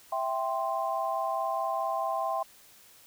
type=chord; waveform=sine; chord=C major; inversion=first; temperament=equal; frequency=659.3 / 784 / 1046.5 Hz; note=E5 / G5 / C6; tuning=0 / 0 / 0 cents; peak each=-32 dBFS; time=0.12-2.43 s; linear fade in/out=5 ms; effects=white hiss -56 dBFS RMS until 3.06 s